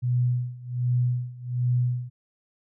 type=tone with tremolo; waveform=sine; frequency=123.47 Hz; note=B2; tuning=in tune; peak=-19 dBFS; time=0.02-2.1 s; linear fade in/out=20 ms; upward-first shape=sine; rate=1.3 Hz; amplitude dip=90%; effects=none